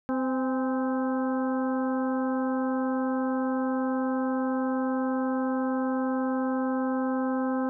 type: harmonic tone with a mistuned harmonic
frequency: 259.1 Hz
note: C4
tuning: 17 cents flat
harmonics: 1 / 2 / 3 / 4 / 5 / 6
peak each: -26 / -32 / -36 / -38 / -40 / -42 dBFS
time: 0.09-7.69 s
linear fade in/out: 0 ms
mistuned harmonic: 3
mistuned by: +62 cents
effects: none